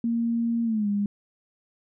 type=tone with pitch glide; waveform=sine; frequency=232.4 to 203.5 Hz; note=A#3 to G#3; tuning=-5 to -35 cents; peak=-22 dBFS; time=0.04-1.06 s; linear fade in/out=2 ms; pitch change=-230 cents; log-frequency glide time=0.64-0.88 s; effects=none